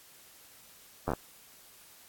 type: slowing click train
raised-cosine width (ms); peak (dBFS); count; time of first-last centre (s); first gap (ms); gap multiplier
1; -16; 5; 1.08-1.135; 11; 1.15
effects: white hiss -56 dBFS RMS until 2.08 s + AAC 64 kbps